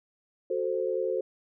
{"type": "chord", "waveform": "sine", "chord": "F# diminished", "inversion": "none", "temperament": "equal", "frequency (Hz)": [370, 440, 523.3], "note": ["F#4", "A4", "C5"], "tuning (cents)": [0, 0, 0], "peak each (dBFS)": [-31, -31, -30], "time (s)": [0.5, 1.21], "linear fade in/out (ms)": 5, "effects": []}